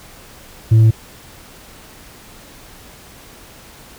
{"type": "tone with tanh clipping", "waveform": "sine", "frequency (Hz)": 111.2, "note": "A2", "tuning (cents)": 19, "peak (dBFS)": -7, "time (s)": [0.71, 0.91], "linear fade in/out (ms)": 10, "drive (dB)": 3, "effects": ["pink hiss -41 dBFS RMS until 3.98 s"]}